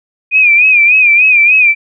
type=tone with vibrato; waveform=sine; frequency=2444 Hz; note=D#7; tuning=32 cents flat; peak=-4 dBFS; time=0.31-1.75 s; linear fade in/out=50 ms; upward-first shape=sine; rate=3.4 Hz; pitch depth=87 cents each way; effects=none